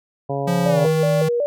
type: harmonic tone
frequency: 139.2 Hz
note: C#3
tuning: 8 cents sharp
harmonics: 1 / 2 / 3 / 4 / 5 / 6 / 7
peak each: -26 / -31 / -27 / -27 / -27 / -37 / -35 dBFS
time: 0.29-0.87 s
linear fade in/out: 10 ms
type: tone with pitch glide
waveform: square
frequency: 174.61 to 157.37 Hz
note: F3 to D#3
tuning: 0 to +20 cents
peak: -19 dBFS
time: 0.47-1.29 s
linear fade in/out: 10 ms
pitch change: -180 cents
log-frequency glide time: 0.67-0.8 s
type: tone with vibrato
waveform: sine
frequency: 527 Hz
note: C5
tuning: 12 cents sharp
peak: -17 dBFS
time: 0.66-1.46 s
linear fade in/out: 0 ms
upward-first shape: square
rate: 2.7 Hz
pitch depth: 170 cents each way
effects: none